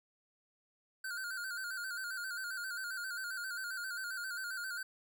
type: tone with vibrato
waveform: square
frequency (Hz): 1480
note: F#6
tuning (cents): 0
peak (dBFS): -39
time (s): 1.04-4.83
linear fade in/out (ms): 5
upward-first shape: square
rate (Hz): 7.5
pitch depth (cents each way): 68
effects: none